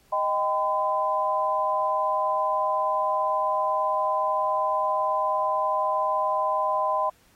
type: chord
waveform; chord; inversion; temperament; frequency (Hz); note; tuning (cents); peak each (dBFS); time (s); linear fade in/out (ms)
sine; Eb augmented; none; equal with one note detuned; 622.3 / 784 / 1013.8; Eb5 / G5 / B5; 0 / 0 / +45; -27 / -29 / -24; 0.12-7.1; 10
effects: pink hiss -61 dBFS RMS until 7.35 s + AAC 48 kbps